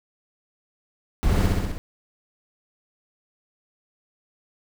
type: noise with echo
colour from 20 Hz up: brown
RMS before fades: -20 dBFS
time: 1.23-1.46 s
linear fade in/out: 0 ms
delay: 64 ms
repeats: 5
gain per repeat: -2 dB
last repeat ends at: 1.78 s
effects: none